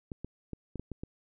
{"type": "clicks", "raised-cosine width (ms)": 3, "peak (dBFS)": -25, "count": 7, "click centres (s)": [0.118, 0.246, 0.533, 0.757, 0.796, 0.917, 1.035], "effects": []}